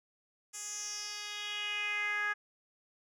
10% pulse tone with band-pass filter sweep, 415.3 Hz, G#4, in tune, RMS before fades -37 dBFS, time 0.53-2.34 s, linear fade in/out 20 ms, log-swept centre 8000 to 1600 Hz, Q 3.8, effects none

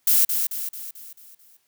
violet noise with echo, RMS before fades -17 dBFS, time 0.07-0.25 s, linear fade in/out 5 ms, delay 220 ms, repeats 6, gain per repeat -6 dB, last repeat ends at 1.57 s, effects white hiss -68 dBFS RMS until 1.67 s + high-pass 60 Hz 12 dB/octave

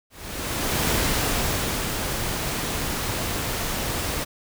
pink noise with ADSR envelope, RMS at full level -22 dBFS, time 0.1-4.25 s, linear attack 790 ms, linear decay 1000 ms, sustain -5 dB, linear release 21 ms, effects none

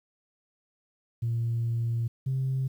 sine tone pair in turn, 116.3 / 132.36 Hz, A#2 / C3, -4 / +20 cents, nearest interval major second, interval 224 cents, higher second, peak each -24 dBFS, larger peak neither, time 1.22-2.08 / 2.26-2.68 s, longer first, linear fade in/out 10 ms, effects tanh soft clip ceiling -22 dBFS + 10-bit

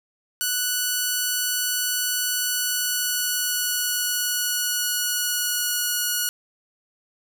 5% pulse tone with pitch glide, 1480 to 1454.6 Hz, F#6 to F#6, 0 to -30 cents, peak -11 dBFS, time 0.41-6.29 s, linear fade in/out 0 ms, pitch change -30 cents, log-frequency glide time 2.36-6.09 s, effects none

